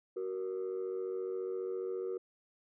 sine tone pair together, 374.9 / 469.5 Hz, F#4 / A#4, +23 / +12 cents, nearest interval major third, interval 389 cents, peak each -35 / -37 dBFS, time 0.16-2.18 s, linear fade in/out 10 ms, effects tanh soft clip ceiling -31 dBFS

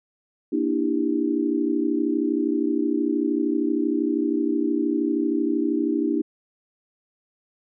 sine chord, E half-diminished seventh, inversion second, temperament just, 237.3 / 296.7 / 329.6 / 395.6 Hz, Bb3 / D4 / E4 / G4, +31 / +18 / 0 / +16 cents, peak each -28 / -23 / -25 / -29 dBFS, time 0.52-6.22 s, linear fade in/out 10 ms, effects none

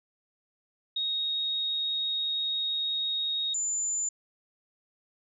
sine tone pair in turn, 3749 / 7077 Hz, A#7 / A8, +9 / +9 cents, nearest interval major seventh, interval 1100 cents, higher second, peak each -27 dBFS, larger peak neither, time 0.96-3.54 / 3.54-4.09 s, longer first, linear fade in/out 5 ms, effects none

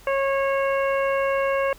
harmonic tone with a mistuned harmonic, 547 Hz, C#5, 23 cents flat, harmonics 1 / 2 / 3 / 4 / 5, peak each -21 / -27 / -31 / -33 / -35 dBFS, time 0.07-1.73 s, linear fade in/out 2 ms, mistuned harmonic 5, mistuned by +15 cents, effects added 42 Hz sine -50 dBFS peak until 1.78 s + pink hiss -50 dBFS RMS until 1.78 s

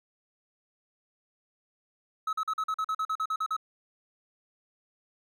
triangle tone bursts, 1287 Hz, E6, 42 cents flat, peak -25 dBFS, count 13, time 2.27-3.566 s, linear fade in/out 5 ms, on 60 ms, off 43 ms, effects none

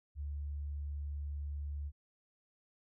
sine tone, 72.4 Hz, D2, 24 cents flat, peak -37 dBFS, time 0.15-1.92 s, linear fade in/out 50 ms, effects none

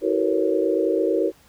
sine tone cluster, 324.7 / 378.3 / 450.4 / 479.4 / 552 Hz, E4 / F#4 / A4 / A#4 / C#5, -26 / +38 / +40 / +48 / -7 cents, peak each -24 / -23 / -27 / -24 / -26 dBFS, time 0.01-1.32 s, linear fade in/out 50 ms, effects pink hiss -55 dBFS RMS until 1.48 s

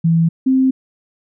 sine tone pair in turn, 165.2 / 262.2 Hz, E3 / C4, +4 / +4 cents, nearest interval minor sixth, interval 800 cents, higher second, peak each -10 dBFS, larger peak neither, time 0.04-0.29 / 0.46-0.71 s, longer neither, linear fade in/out 10 ms, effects none

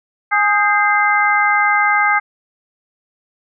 harmonic tone with a mistuned harmonic, 415.3 Hz, G#4, in tune, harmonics 2 / 3 / 4 / 5, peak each -17 / -17 / -17 / -17 dBFS, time 0.31-2.2 s, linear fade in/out 20 ms, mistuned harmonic 4, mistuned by -75 cents, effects none

